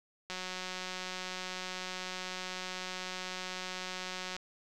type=click train; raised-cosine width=0.2 ms; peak=-22 dBFS; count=749; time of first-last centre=0.3-4.365 s; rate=184 Hz; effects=none